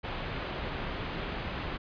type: low-pass noise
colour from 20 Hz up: pink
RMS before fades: -36 dBFS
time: 0.03-1.78 s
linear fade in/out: 20 ms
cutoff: 3500 Hz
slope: 24 dB/octave
effects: resampled to 11025 Hz

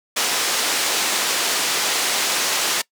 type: band-pass noise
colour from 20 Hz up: white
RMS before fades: -21 dBFS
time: 0.16-2.82 s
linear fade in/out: 10 ms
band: 310 to 7000 Hz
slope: 12 dB/octave
effects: noise-tail reverb RT60 0.1 s tail -22 dB re dry

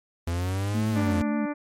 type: linear two-way sweep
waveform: 45% pulse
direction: up then down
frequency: 83.4 to 110 to 84.1 Hz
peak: -25 dBFS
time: 0.27-1.22 s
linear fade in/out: 5 ms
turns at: 0.89 s
type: tone with vibrato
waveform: sine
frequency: 220 Hz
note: A3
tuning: in tune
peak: -25 dBFS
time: 0.74-1.46 s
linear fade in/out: 10 ms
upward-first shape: sine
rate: 6.8 Hz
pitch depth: 34 cents each way
type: harmonic tone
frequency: 293.7 Hz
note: D4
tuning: in tune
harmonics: 1 / 2 / 3 / 4 / 5 / 6 / 7 / 8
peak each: -28 / -34 / -38 / -40 / -42 / -44 / -45 / -46 dBFS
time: 0.95-1.54 s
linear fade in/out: 20 ms
effects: MP3 64 kbps

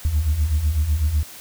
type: beating tone pair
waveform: sine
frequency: 70.4 / 78.4 Hz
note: C#2 / D#2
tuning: +27 / +14 cents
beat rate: 8 Hz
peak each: -22 / -17 dBFS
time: 0.05-1.23 s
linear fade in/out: 0 ms
effects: tanh soft clip ceiling -12 dBFS + white hiss -40 dBFS RMS until 1.4 s

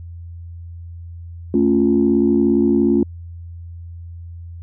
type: chord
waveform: sine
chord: A augmented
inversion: none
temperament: equal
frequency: 220 / 277.2 / 349.2 Hz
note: A3 / C#4 / E#4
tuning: 0 / 0 / 0 cents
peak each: -16 dBFS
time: 1.54-3.03 s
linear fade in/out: 2 ms
effects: tanh soft clip ceiling -4 dBFS + added 85 Hz sine -31 dBFS peak until 4.62 s

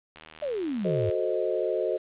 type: click train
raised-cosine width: 0.2 ms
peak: -27 dBFS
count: 76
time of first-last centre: 0.16-1.112 s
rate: 78.8 Hz
type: exponential sweep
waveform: sine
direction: down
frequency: 622.3 to 94.5 Hz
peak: -27 dBFS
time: 0.42-1.1 s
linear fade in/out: 5 ms
type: chord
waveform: sine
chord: F# diminished seventh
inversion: none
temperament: equal with one note detuned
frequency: 367 / 440 / 523.3 / 622.3 Hz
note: F#4 / A4 / C5 / Eb5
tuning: -14 / 0 / 0 / 0 cents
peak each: -30 dBFS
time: 0.84-1.98 s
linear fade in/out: 20 ms
effects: resampled to 8000 Hz + 9-bit

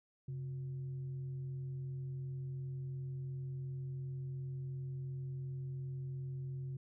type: tone with frequency modulation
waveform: sine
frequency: 133.9 Hz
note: C3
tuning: 40 cents sharp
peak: -39 dBFS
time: 0.28-6.77 s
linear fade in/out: 5 ms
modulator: 225 Hz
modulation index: 0.21
effects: none

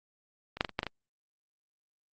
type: clicks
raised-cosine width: 0.3 ms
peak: -24 / -9 / -16 / -26 / -12 / -16 / -18 dBFS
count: 7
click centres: 0.57 / 0.609 / 0.648 / 0.693 / 0.791 / 0.831 / 0.867 s
effects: Opus 48 kbps

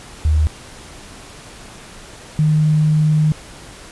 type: tone pair in turn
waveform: sine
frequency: 76.9 / 153.8 Hz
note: D#2 / D#3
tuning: -20 / -20 cents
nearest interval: octave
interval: 1200 cents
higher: second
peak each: -11 dBFS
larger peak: neither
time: 0.25-0.47 / 2.39-3.32 s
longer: second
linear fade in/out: 0 ms
effects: pink hiss -38 dBFS RMS until 3.91 s + resampled to 24000 Hz

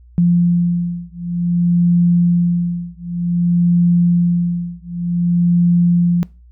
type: beating tone pair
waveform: sine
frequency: 173.4 / 173.94 Hz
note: F3 / F3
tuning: -12 / -7 cents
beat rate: 0.54 Hz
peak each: -15 dBFS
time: 0.18-6.23 s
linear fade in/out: 0 ms
effects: noise-tail reverb RT60 0.3 s tail -22 dB re dry + added 60 Hz sine -41 dBFS peak until 6.51 s

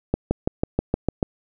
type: accelerating click train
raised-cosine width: 2 ms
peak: -6 dBFS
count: 8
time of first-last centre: 0.14-1.228 s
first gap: 170 ms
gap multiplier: 0.97
effects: none

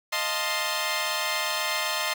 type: chord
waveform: 10% pulse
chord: F dominant seventh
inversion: third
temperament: equal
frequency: 622.3 / 698.5 / 880 / 1046.5 Hz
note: Eb5 / F5 / A5 / C6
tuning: 0 / 0 / 0 / 0 cents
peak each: -22 / -26 / -24 / -21 dBFS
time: 0.12-2.14 s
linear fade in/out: 10 ms
effects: none

